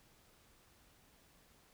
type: silence
effects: pink hiss -67 dBFS RMS until 1.73 s